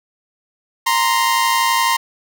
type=tone pair together; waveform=sawtooth; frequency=932.3 / 1044.1 Hz; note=A#5 / C6; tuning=0 / -4 cents; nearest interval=major second; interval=196 cents; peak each=-13 dBFS; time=0.86-1.97 s; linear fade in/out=10 ms; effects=none